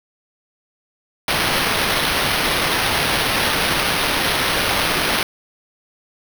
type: noise with sample-and-hold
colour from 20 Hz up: violet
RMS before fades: -19 dBFS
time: 1.28-5.23 s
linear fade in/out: 2 ms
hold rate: 7350 Hz
effects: none